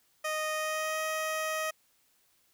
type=tone with pitch glide; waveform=15% pulse; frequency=620 to 629 Hz; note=D#5 to D#5; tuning=-6 to +19 cents; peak=-24 dBFS; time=0.24-1.71 s; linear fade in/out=10 ms; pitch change=+25 cents; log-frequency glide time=0.54-1.01 s; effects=white hiss -69 dBFS RMS until 2.53 s